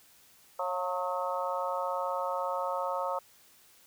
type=harmonic tone with a mistuned harmonic; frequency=182.1 Hz; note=F#3; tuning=27 cents flat; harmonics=3 / 4 / 5 / 6 / 7; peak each=-34 / -38 / -35 / -38 / -37 dBFS; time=0.59-3.19 s; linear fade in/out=5 ms; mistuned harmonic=4; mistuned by=-51 cents; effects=white hiss -60 dBFS RMS until 3.86 s